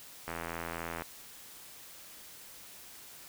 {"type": "click train", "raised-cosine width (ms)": 0.5, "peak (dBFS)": -22, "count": 63, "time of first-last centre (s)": [0.28, 1.021], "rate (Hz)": 83.7, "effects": ["white hiss -51 dBFS RMS until 3.28 s"]}